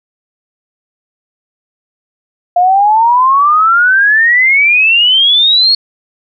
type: exponential sweep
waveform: sine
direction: up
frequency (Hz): 698.5 to 4369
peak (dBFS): -5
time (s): 2.56-5.75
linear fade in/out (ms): 5
effects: none